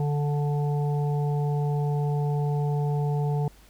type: harmonic tone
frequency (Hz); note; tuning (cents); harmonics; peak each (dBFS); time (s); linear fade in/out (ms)
146.1; D3; -9; 1 / 3 / 5 / 6; -23 / -33 / -37 / -39; 0-3.48; 2
effects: added 50 Hz sine -54 dBFS peak until 3.69 s + pink hiss -56 dBFS RMS until 3.69 s